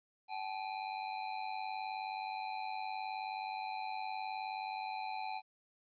square ring-modulated tone, 811 Hz, G#5, 41 cents flat, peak -36 dBFS, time 0.28-5.42 s, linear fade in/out 50 ms, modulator 49.6 Hz, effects resampled to 11025 Hz + 13-bit

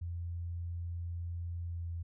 sine tone with pitch glide, 85.8 to 84.72 Hz, F2 to E2, -30 to +48 cents, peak -36 dBFS, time 0.01-2.03 s, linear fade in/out 10 ms, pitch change -22 cents, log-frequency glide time 1.62-1.91 s, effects none

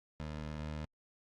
20% pulse tone, 76.4 Hz, D#2, 31 cents flat, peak -34 dBFS, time 0.2-0.85 s, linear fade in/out 0 ms, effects low-pass 5000 Hz 12 dB/octave + Opus 48 kbps

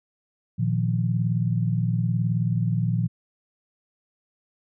sine chord, Bb suspended fourth, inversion none, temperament equal, 116.54 / 155.56 / 174.61 Hz, Bb2 / Eb3 / F3, 0 / 0 / 0 cents, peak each -23 / -27 / -26 dBFS, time 0.58-3.08 s, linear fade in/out 20 ms, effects none

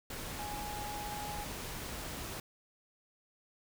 sine tone in noise, 831 Hz, G#5, 1 cent sharp, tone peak -41 dBFS, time 0.39-1.44 s, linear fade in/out 2 ms, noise pink, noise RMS -42 dBFS, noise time 0.1-2.4 s, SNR -2 dB, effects none

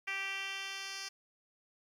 10% pulse tone with band-pass filter sweep, 390.4 Hz, G4, 7 cents flat, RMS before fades -40 dBFS, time 0.07-1.09 s, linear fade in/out 10 ms, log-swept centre 2400 to 4600 Hz, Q 2.7, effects 11-bit

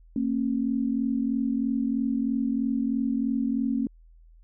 sine tone pair together, 228.3 / 271.4 Hz, A#3 / C#4, -36 / -36 cents, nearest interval minor third, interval 300 cents, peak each -26 dBFS, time 0.16-3.87 s, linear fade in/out 2 ms, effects added 41 Hz sine -50 dBFS peak until 4.43 s

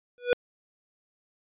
square tone with exponential growth, 489.3 Hz, B4, 16 cents flat, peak -17 dBFS, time 0.18-0.33 s, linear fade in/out 0 ms, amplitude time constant 32 ms, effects resampled to 8000 Hz

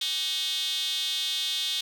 square tone with high-pass filter, 170 Hz, F3, 46 cents flat, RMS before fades -29 dBFS, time 0.01-1.81 s, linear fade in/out 5 ms, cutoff 3500 Hz, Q 6.4, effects none

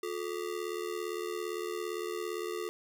square ring-modulated tone, 395.6 Hz, G4, 16 cents sharp, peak -32 dBFS, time 0.03-2.69 s, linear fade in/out 0 ms, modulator 38.8 Hz, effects none

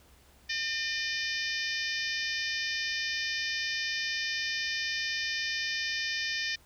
harmonic tone, 604 Hz, D5, 48 cents sharp, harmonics 3 / 4 / 5 / 6 / 7 / 8 / 9 / 10, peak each -34 / -37 / -40 / -40 / -43 / -38 / -40 / -46 dBFS, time 0.49-6.56 s, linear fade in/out 10 ms, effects added 67 Hz sine -61 dBFS peak until 6.65 s + pink hiss -61 dBFS RMS until 6.65 s

